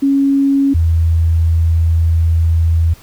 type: tone pair in turn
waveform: sine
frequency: 276.3 / 82.35 Hz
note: C#4 / E2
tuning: -6 / -1 cents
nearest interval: octave + major sixth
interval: 2095 cents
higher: first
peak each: -9 dBFS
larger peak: neither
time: 0.02-0.74 / 0.74-2.94 s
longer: second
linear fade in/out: 10 ms
effects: pink hiss -43 dBFS RMS until 3.02 s

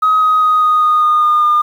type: tone with pitch steps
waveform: sine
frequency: 1265 / 1257 / 1249 / 1241.1 / 1233.3 / 1225.4 / 1217.7 / 1210 Hz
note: D#6 / D#6 / D#6 / D#6 / D#6 / D#6 / D#6 / D#6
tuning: +28 / +17 / +6 / -5 / -16 / -27 / -38 / -49 cents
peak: -7 dBFS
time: 0.02-1.62 s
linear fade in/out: 10 ms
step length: 200 ms
effects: tanh soft clip ceiling -5 dBFS + 7-bit

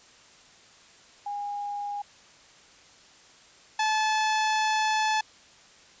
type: tone pair in turn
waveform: sine / sawtooth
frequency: 817 / 865.6 Hz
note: G#5 / A5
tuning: -29 / -29 cents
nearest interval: minor second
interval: 100 cents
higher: second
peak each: -30 / -19 dBFS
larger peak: second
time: 1.26-2.02 / 3.79-5.21 s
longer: second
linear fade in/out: 5 ms
effects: white hiss -54 dBFS RMS until 6 s + resampled to 16000 Hz

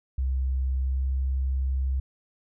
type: tone with pitch glide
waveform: sine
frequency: 65.41 to 66.06 Hz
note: C2 to C2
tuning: 0 to +17 cents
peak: -23 dBFS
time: 0.18-2 s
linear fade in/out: 5 ms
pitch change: +17 cents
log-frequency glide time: 0.81-1.02 s
effects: none

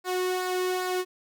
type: tone with flanger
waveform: sawtooth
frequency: 366.7 Hz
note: F#4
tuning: 15 cents flat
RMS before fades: -28 dBFS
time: 0.04-1.05 s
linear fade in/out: 50 ms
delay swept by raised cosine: 0.32 to 1.31 ms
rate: 2.5 Hz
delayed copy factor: -0.5
effects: none

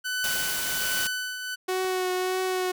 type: tone with tremolo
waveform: sawtooth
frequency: 1500 Hz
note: F#6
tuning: 23 cents sharp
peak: -22 dBFS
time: 0.04-1.56 s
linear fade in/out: 20 ms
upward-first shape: triangle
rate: 1.3 Hz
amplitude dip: 60%
type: noise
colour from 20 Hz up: white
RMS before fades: -30 dBFS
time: 0.24-1.07 s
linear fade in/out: 0 ms
type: clicks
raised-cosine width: 0.5 ms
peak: -29 dBFS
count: 2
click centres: 0.82 / 1.847 s
type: tone with vibrato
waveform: sawtooth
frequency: 370 Hz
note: F#4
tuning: in tune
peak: -21 dBFS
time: 1.68-2.72 s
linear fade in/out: 10 ms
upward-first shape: triangle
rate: 1.7 Hz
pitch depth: 20 cents each way
effects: none

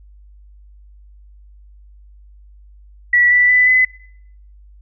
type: tone with pitch steps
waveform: sine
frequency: 1946 / 1969.7 / 1993.8 / 2018 Hz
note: B6 / B6 / B6 / B6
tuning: -26 / -5 / +16 / +37 cents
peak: -9 dBFS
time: 3.13-3.85 s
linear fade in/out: 5 ms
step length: 180 ms
effects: noise-tail reverb RT60 0.7 s tail -24 dB re dry + added 50 Hz sine -41 dBFS peak until 4.81 s

